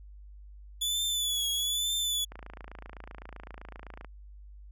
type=tone with vibrato; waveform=sawtooth; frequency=3443 Hz; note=A7; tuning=38 cents flat; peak=-25 dBFS; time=0.81-2.25 s; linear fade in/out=10 ms; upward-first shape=triangle; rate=1.1 Hz; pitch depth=68 cents each way
type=click train; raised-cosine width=0.5 ms; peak=-29 dBFS; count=49; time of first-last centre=2.32-4.047 s; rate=27.8 Hz
effects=added 50 Hz sine -46 dBFS peak until 4.71 s